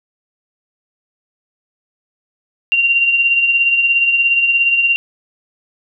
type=tone with tremolo; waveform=sine; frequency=2766 Hz; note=F7; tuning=17 cents flat; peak=-8 dBFS; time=2.72-4.96 s; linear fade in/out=0 ms; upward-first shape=triangle; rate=17 Hz; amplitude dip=55%; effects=none